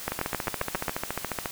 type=two click trains; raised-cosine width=0.5 ms; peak=-13 / -11 dBFS; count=20 / 7; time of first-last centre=0.12-1.458 / 0.08-0.882 s; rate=14.2 / 7.48 Hz; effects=white hiss -39 dBFS RMS until 1.51 s